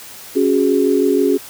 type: chord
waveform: sine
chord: C# suspended fourth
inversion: none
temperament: just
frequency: 277.2 / 369.6 / 415.8 Hz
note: C#4 / F#4 / G#4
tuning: 0 / -2 / +2 cents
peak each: -16 dBFS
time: 0.35-1.38 s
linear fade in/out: 20 ms
effects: white hiss -36 dBFS RMS until 1.49 s + high-pass 60 Hz 12 dB/octave